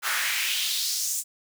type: noise with high-pass filter sweep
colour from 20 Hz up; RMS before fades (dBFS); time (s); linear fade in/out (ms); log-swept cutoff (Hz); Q
pink; -27; 0.02-1.24; 50; 1300 to 8000; 2.4
effects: none